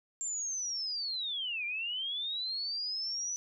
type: linear two-way sweep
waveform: sine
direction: down then up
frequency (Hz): 7390 to 2349 to 5990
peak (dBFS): -33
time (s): 0.21-3.36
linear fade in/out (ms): 0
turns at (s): 1.65
effects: none